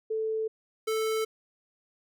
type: tone pair in turn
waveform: sine / square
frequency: 440 / 440 Hz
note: A4 / A4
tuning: 0 / 0 cents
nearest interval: unison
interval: 0 cents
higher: neither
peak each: -27 dBFS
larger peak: neither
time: 0.1-0.48 / 0.87-1.25 s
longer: neither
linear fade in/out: 10 ms
effects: none